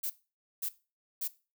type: noise bursts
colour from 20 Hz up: violet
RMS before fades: -34 dBFS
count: 3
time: 0.03-1.28 s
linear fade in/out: 10 ms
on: 70 ms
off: 520 ms
effects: noise-tail reverb RT60 0.3 s tail -17 dB re dry